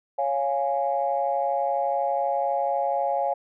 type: chord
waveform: sine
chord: Db major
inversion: none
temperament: equal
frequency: 554.4 / 698.5 / 830.6 Hz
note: Db5 / F5 / Ab5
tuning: 0 / 0 / 0 cents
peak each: -26 dBFS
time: 0.18-3.34 s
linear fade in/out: 10 ms
effects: tanh soft clip ceiling -12 dBFS